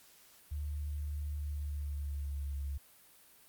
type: tone with pitch glide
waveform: sine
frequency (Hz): 73.7 to 70.25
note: D2 to C#2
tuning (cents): +7 to +24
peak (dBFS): -35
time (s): 0.51-2.78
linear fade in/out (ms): 10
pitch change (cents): -83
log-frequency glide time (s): 1.42-2.56
effects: white hiss -61 dBFS RMS until 3.48 s + Opus 48 kbps